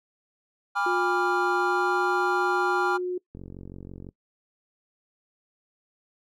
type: chord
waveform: triangle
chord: G# diminished seventh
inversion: none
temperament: equal with one note detuned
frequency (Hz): 812.1 / 987.8 / 1174.7 / 1396.9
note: G#5 / B5 / D6 / F6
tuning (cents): -39 / 0 / 0 / 0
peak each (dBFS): -26 / -30 / -29 / -25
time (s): 0.75-2.98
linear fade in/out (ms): 20
type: tone with pitch glide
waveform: sine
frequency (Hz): 357.8 to 361.5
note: F4 to F#4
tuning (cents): +42 to -40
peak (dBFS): -26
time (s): 0.86-3.18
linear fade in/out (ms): 5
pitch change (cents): +18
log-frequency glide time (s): 1.57-1.89
type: click train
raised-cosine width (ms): 3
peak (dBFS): -28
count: 35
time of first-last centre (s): 3.35-4.089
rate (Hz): 46
effects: noise-tail reverb RT60 0.1 s tail -22 dB re dry